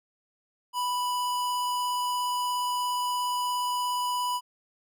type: tone with vibrato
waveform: square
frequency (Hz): 987.8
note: B5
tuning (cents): 0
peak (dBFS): -27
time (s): 0.73-4.41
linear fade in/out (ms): 50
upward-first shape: triangle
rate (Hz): 17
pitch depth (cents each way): 8
effects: none